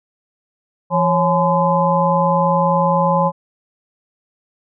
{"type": "harmonic tone with a mistuned harmonic", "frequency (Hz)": 170.3, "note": "F3", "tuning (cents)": -43, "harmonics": [1, 3, 5, 6], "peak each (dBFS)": [-18, -18, -18, -18], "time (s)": [0.9, 3.32], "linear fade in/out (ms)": 50, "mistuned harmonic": 3, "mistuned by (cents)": 120, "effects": []}